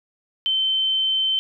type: tone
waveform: sine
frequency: 3088 Hz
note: G7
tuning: 27 cents flat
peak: -18 dBFS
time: 0.46-1.39 s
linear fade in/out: 0 ms
effects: none